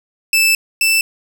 sawtooth tone pair in turn, 2637 / 2652 Hz, E7 / E7, 0 / +10 cents, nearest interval unison, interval 10 cents, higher second, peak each -7 / -8 dBFS, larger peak first, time 0.33-0.55 / 0.81-1.01 s, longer first, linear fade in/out 2 ms, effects none

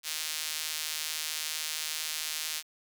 sawtooth tone with high-pass filter, 155.56 Hz, D#3, in tune, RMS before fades -35 dBFS, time 0.03-2.63 s, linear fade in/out 50 ms, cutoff 3600 Hz, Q 0.79, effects none

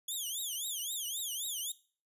10% pulse tone with vibrato, 3322 Hz, G#7, in tune, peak -28 dBFS, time 0.08-1.72 s, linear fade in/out 5 ms, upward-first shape triangle, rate 3.8 Hz, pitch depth 260 cents each way, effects noise-tail reverb RT60 0.4 s tail -19 dB re dry + resampled to 32000 Hz

